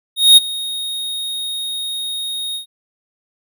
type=tone with ADSR envelope; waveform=square; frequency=3729 Hz; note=A#7; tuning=in tune; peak=-3 dBFS; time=0.16-2.66 s; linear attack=210 ms; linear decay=21 ms; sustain=-19 dB; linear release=110 ms; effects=none